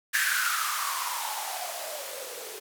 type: noise with band-pass filter sweep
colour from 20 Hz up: violet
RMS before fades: -31 dBFS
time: 0.13-2.6 s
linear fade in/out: 20 ms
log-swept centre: 1700 to 410 Hz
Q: 8.3
effects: none